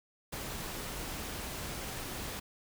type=noise; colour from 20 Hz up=pink; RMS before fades=-40 dBFS; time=0.32-2.4 s; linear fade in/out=10 ms; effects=none